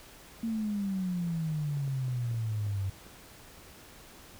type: exponential sweep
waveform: sine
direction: down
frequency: 230.3 to 94.9 Hz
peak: -29 dBFS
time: 0.43-2.9 s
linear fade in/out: 5 ms
type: clicks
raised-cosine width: 2 ms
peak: -37 dBFS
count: 7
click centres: 1.772 / 1.878 / 2.082 / 2.313 / 2.343 / 2.666 / 3.066 s
effects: pink hiss -52 dBFS RMS until 4.39 s